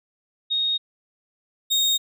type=tone pair in turn; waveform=sine / 35% pulse; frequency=3729 / 3715 Hz; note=A#7 / A#7; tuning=0 / -7 cents; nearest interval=unison; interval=7 cents; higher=first; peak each=-20 / -16 dBFS; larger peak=second; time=0.5-0.78 / 1.7-1.98 s; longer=neither; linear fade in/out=20 ms; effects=none